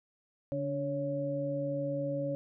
sine tone cluster, 143.6 / 288.2 / 557 Hz, D3 / D4 / C#5, -39 / -33 / +8 cents, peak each -37 / -37 / -33 dBFS, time 0.52-2.35 s, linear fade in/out 0 ms, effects none

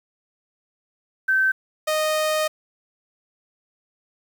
sine / sawtooth tone pair in turn, 1545 / 619.2 Hz, G6 / D#5, -26 / -9 cents, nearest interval octave + major third, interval 1583 cents, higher first, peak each -16 dBFS, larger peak neither, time 1.28-1.52 / 1.87-2.48 s, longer second, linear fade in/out 10 ms, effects 8-bit

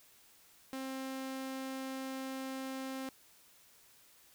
sawtooth tone, 264.9 Hz, C4, 22 cents sharp, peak -35 dBFS, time 0.73-3.09 s, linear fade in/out 0 ms, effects white hiss -63 dBFS RMS until 4.34 s

